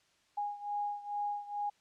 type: beating tone pair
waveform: sine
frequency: 822 / 824.3 Hz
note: G#5 / G#5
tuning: -18 / -13 cents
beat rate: 2.3 Hz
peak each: -36 / -39 dBFS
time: 0.37-1.7 s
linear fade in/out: 10 ms
effects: white hiss -70 dBFS RMS until 1.8 s + low-pass 6000 Hz 12 dB/octave